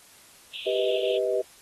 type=band-pass noise; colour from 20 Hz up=white; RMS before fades=-38 dBFS; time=0.53-1.18 s; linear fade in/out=10 ms; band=2600 to 3600 Hz; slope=96 dB/octave
type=chord; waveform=sine; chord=G augmented; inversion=none; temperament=equal with one note detuned; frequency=392 / 493.9 / 630.2 Hz; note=G4 / B4 / D#5; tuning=0 / 0 / +22 cents; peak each=-27 dBFS; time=0.66-1.42 s; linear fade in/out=10 ms
effects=white hiss -53 dBFS RMS until 1.61 s + AAC 32 kbps